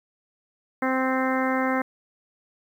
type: harmonic tone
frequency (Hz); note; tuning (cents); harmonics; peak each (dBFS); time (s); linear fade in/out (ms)
260.9; C4; -5; 1 / 2 / 3 / 4 / 5 / 6 / 7 / 8; -25 / -28 / -30 / -31 / -32 / -33 / -33 / -34; 0.82-1.82; 5
effects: 9-bit